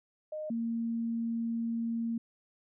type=tone pair in turn; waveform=sine; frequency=615 / 230.4 Hz; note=D#5 / A#3; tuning=-20 / -20 cents; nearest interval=octave + perfect fourth; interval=1700 cents; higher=first; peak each=-35 / -30 dBFS; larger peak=second; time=0.32-0.5 / 0.5-2.18 s; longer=second; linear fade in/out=5 ms; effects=none